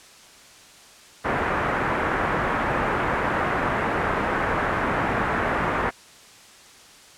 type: low-pass noise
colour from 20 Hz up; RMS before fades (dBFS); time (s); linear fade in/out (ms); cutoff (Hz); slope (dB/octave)
white; -24; 1.24-5.91; 20; 1700; 24
effects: white hiss -48 dBFS RMS until 7.17 s + low-pass 8000 Hz 12 dB/octave